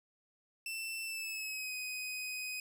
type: tone with pitch glide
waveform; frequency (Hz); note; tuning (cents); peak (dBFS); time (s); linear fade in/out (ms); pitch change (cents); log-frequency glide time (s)
sawtooth; 2671 to 2507; E7 to D#7; +22 to +12; -35; 0.66-2.6; 2; -110; 1.05-1.74
effects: none